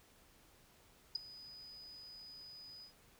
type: tone with ADSR envelope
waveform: sine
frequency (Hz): 4978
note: D#8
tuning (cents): 0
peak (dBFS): -30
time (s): 1.15-2.93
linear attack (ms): 7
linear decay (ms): 8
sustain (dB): -21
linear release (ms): 100
effects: pink hiss -66 dBFS RMS until 3.19 s